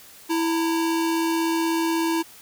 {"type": "tone pair together", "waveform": "square", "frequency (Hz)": [329.6, 912.5], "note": ["E4", "A#5"], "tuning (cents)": [0, -37], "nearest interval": "octave + tritone", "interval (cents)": 1763, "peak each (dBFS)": [-22, -30], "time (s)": [0.29, 2.23], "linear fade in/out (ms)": 20, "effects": ["white hiss -47 dBFS RMS until 2.41 s"]}